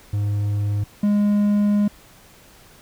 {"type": "tone pair in turn", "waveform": "triangle", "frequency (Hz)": [102.8, 206], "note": ["G#2", "G#3"], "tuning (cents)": [-17, -14], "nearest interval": "octave", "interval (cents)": 1203, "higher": "second", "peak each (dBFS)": [-17, -13], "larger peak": "second", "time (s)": [[0.13, 0.84], [1.03, 1.88]], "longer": "second", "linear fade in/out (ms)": 5, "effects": ["pink hiss -49 dBFS RMS until 2.81 s"]}